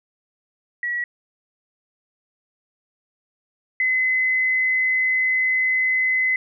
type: tone pair in turn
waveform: sine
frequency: 1927 / 2035 Hz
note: B6 / C7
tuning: -43 / -49 cents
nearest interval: minor second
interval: 94 cents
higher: second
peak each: -22 / -17 dBFS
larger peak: second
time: 0.83-1.04 / 3.8-6.36 s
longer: second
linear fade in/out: 2 ms
effects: none